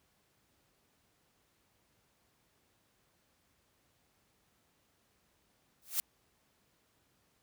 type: noise with exponential growth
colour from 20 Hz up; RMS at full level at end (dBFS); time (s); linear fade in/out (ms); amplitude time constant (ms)
blue; -28; 5.82-6; 0; 37
effects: pink hiss -73 dBFS RMS until 7.42 s + high-pass 60 Hz 12 dB/octave